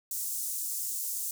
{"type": "high-pass noise", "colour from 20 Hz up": "pink", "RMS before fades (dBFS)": -34, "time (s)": [0.11, 1.31], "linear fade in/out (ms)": 2, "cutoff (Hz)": 7000, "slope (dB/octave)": 24, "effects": []}